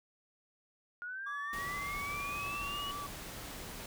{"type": "linear sweep", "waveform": "sine", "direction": "up", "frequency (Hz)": [1423, 2949], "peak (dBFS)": -39, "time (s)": [1.02, 2.91], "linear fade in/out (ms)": 0}
{"type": "tone with vibrato", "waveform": "triangle", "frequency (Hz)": 1149, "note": "D6", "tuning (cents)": -38, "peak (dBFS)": -38, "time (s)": [1.26, 3.07], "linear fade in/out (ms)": 10, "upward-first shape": "sine", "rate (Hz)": 4.8, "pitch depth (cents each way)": 22}
{"type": "noise", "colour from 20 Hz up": "pink", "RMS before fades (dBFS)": -45, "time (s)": [1.53, 3.86], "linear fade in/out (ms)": 2}
{"effects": []}